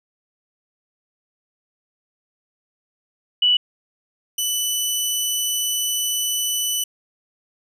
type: tone pair in turn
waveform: sine / 15% pulse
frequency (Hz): 2955 / 2982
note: F#7 / F#7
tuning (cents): -3 / +13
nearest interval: unison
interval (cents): 16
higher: second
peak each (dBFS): -13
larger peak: neither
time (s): 3.42-3.57 / 4.38-6.84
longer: second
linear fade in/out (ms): 5
effects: none